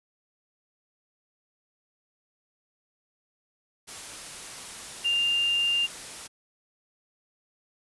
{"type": "tone in noise", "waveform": "sine", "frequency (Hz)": 2798, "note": "F7", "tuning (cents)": 3, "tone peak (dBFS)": -22, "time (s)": [5.04, 5.87], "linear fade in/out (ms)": 20, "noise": "white", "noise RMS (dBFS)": -40, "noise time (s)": [3.87, 6.28], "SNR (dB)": 15, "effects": ["resampled to 24000 Hz"]}